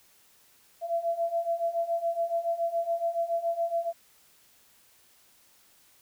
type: beating tone pair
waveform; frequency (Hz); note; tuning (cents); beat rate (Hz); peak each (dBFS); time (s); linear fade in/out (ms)
sine; 671 / 678.1; E5 / E5; +31 / +49; 7.1; -31 / -28; 0.81-3.93; 50
effects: white hiss -61 dBFS RMS until 6.01 s